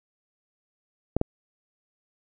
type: clicks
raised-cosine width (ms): 2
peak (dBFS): -9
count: 2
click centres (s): 1.166 / 1.214
effects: none